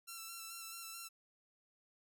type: tone with vibrato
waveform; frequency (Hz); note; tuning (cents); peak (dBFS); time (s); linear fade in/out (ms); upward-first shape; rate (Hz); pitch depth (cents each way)
5% pulse; 1345; E6; +34; -35; 0.07-1.09; 20; square; 4.6; 21
effects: none